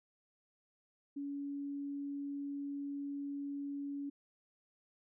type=tone; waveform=sine; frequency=282.6 Hz; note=C#4; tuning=34 cents sharp; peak=-38 dBFS; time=1.16-4.1 s; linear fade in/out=10 ms; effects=none